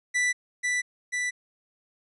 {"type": "tone with echo", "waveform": "45% pulse", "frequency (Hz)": 1975.5, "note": "B6", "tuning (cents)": 0, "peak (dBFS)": -22, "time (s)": [0.14, 0.33], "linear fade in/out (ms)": 20, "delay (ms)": 490, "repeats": 2, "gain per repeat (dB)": -2, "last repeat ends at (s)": 1.31, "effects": ["resampled to 24000 Hz"]}